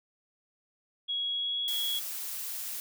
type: tone with pitch glide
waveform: sine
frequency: 3322 to 3341 Hz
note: G#7 to G#7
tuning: 0 to +10 cents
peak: -29 dBFS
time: 1.08-2 s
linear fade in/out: 20 ms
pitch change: +10 cents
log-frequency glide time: 1.31-1.58 s
type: noise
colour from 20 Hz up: blue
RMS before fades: -37 dBFS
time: 1.68-2.8 s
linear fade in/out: 0 ms
effects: none